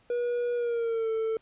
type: tone with pitch glide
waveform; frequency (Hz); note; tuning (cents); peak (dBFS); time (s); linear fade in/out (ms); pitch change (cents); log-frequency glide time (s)
triangle; 482.5 to 445; B4 to A4; -40 to +20; -24; 0.1-1.37; 2; -140; 0.55-1.1
effects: pink hiss -64 dBFS RMS until 1.41 s + resampled to 8000 Hz